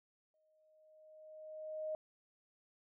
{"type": "tone with exponential growth", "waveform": "sine", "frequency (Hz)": 622.3, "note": "D#5", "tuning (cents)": 0, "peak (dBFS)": -36, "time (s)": [0.34, 1.95], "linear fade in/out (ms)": 1, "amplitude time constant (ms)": 350, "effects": []}